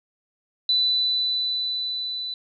sine tone with level ramp, 3987 Hz, B7, 16 cents sharp, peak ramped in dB -17 to -28 dBFS, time 0.69-2.34 s, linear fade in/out 2 ms, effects none

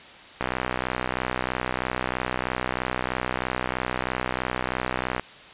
click train, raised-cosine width 0.5 ms, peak -10 dBFS, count 303, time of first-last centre 0.41-5.196 s, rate 63.1 Hz, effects white hiss -45 dBFS RMS until 5.53 s + resampled to 8000 Hz

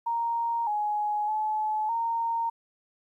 sine tone with pitch steps, 931 / 838 / 859 / 922 Hz, A#5 / G#5 / A5 / A#5, -2 / +15 / -42 / -19 cents, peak -25 dBFS, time 0.06-2.5 s, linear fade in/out 10 ms, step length 610 ms, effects 11-bit

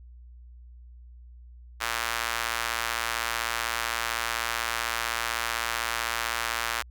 sawtooth tone with high-pass filter, 115.8 Hz, A#2, 11 cents flat, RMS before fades -30 dBFS, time 1.8-6.83 s, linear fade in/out 20 ms, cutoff 1300 Hz, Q 1.2, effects added 60 Hz sine -45 dBFS peak until 6.9 s

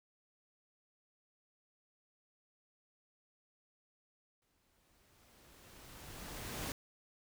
pink noise with exponential growth, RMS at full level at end -40 dBFS, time 4.42-6.72 s, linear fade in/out 1 ms, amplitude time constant 500 ms, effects none

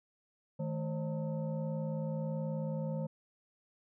sine tone with frequency modulation, 157.2 Hz, D#3, 18 cents sharp, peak -33 dBFS, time 0.59-3.07 s, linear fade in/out 10 ms, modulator 373 Hz, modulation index 1, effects none

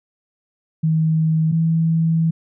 sine tone pair in turn, 159.2 / 163.11 Hz, D#3 / E3, +40 / -18 cents, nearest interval unison, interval 42 cents, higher second, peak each -14 dBFS, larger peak neither, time 0.83-1.52 / 1.52-2.31 s, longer second, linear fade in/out 10 ms, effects none

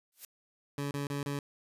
blue noise with exponential growth, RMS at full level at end -39 dBFS, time 0.12-0.25 s, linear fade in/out 2 ms, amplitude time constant 27 ms
20% pulse tone bursts, 142.2 Hz, C#3, 45 cents sharp, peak -28 dBFS, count 4, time 0.78-1.39 s, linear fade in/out 2 ms, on 130 ms, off 30 ms
effects resampled to 32000 Hz

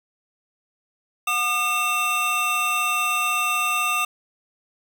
square tone cluster, 730 / 1214 / 2691 Hz, F#5 / D#6 / E7, -24 / -43 / +35 cents, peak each -33 / -24 / -24 dBFS, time 1.27-4.05 s, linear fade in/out 5 ms, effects none

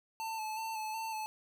square tone with vibrato, 880 Hz, A5, in tune, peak -37 dBFS, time 0.2-1.26 s, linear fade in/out 0 ms, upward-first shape square, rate 2.7 Hz, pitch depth 26 cents each way, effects none

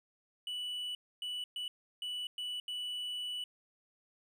triangle tone bursts at uneven times, 2960 Hz, F#7, in tune, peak -35 dBFS, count 6, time 0.47-0.95 / 1.22-1.44 / 1.56-1.68 / 2.02-2.27 / 2.38-2.6 / 2.68-3.44 s, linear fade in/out 2 ms, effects none

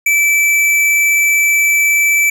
square tone, 2317 Hz, D7, 24 cents flat, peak -10 dBFS, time 0.06-2.3 s, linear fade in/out 5 ms, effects none

